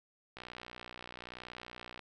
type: click train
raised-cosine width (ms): 0.3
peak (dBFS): -29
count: 100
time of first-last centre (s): 0.37-1.993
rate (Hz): 61
effects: none